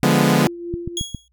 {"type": "chord", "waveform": "sawtooth", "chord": "D diminished seventh", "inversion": "none", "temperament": "equal", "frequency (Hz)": [146.83, 174.61, 207.7, 246.9], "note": ["D3", "F3", "Ab3", "Cb4"], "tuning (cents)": [0, 0, 0, 0], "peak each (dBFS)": -15, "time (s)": [0.03, 0.47], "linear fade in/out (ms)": 0}
{"type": "tone with tremolo", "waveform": "sine", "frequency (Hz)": 344.7, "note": "F4", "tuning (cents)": -23, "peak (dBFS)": -24, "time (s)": [0.33, 1.01], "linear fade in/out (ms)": 50, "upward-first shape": "triangle", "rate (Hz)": 3.1, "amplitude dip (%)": 60}
{"type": "click train", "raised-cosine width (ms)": 5, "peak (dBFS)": -14, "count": 4, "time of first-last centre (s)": [0.74, 1.147], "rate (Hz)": 7.37}
{"type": "tone with exponential decay", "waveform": "25% pulse", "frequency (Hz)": 3322, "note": "G#7", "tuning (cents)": 0, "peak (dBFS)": -16, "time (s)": [0.97, 1.28], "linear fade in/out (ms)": 1, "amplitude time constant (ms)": 67}
{"effects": ["added 60 Hz sine -61 dBFS peak until 1.32 s"]}